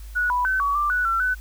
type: tone with pitch steps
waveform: sine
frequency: 1466 / 987 / 1527 / 1132 / 1180 / 1478 / 1349 / 1503 Hz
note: F#6 / B5 / G6 / C#6 / D6 / F#6 / E6 / F#6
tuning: -16 / -1 / -46 / +36 / +8 / -2 / +40 / +27 cents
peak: -19 dBFS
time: 0.15-1.35 s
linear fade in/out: 20 ms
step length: 150 ms
effects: added 52 Hz sine -35 dBFS peak until 1.4 s + white hiss -51 dBFS RMS until 1.4 s